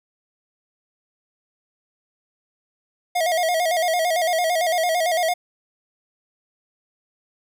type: tone with vibrato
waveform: square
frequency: 679 Hz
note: F5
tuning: 49 cents flat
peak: -19 dBFS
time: 3.15-5.34 s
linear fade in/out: 10 ms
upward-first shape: square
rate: 8.9 Hz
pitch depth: 87 cents each way
effects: none